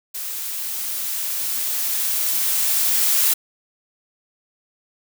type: noise with level ramp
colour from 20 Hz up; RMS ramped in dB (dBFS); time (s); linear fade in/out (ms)
blue; -29 to -17; 0.14-3.34; 10
effects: none